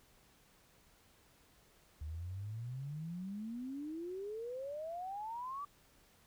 sine exponential sweep, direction up, 73.42 to 1174.7 Hz, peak -40 dBFS, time 2.01-5.65 s, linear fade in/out 5 ms, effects pink hiss -67 dBFS RMS until 6.26 s

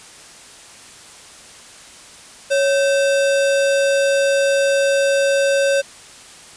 sine tone with sample-and-hold, 554.4 Hz, C#5, in tune, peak -13 dBFS, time 2.5-5.82 s, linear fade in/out 20 ms, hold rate 2100 Hz, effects white hiss -41 dBFS RMS until 6.56 s + resampled to 22050 Hz

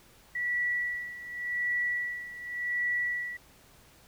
sine tone with tremolo, 1948 Hz, B6, 24 cents flat, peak -26 dBFS, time 0.35-3.37 s, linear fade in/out 5 ms, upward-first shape sine, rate 0.88 Hz, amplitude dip 80%, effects pink hiss -58 dBFS RMS until 4.07 s

